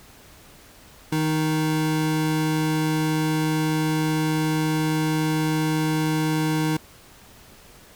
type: tone pair together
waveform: square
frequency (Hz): 156.41 / 311.1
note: D#3 / D#4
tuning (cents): +9 / 0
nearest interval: octave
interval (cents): 1191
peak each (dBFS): -24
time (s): 1.12-6.77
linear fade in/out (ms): 5
effects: pink hiss -49 dBFS RMS until 7.95 s